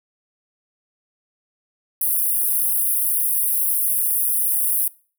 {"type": "high-pass noise", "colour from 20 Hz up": "pink", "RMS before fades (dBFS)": -20, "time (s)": [2.01, 4.88], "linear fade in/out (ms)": 5, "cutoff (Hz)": 9600, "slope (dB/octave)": 96, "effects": ["noise-tail reverb RT60 0.4 s tail -22 dB re dry"]}